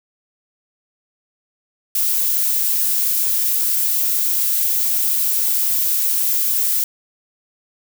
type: noise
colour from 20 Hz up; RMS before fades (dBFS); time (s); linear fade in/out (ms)
violet; -18; 1.95-6.84; 2
effects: none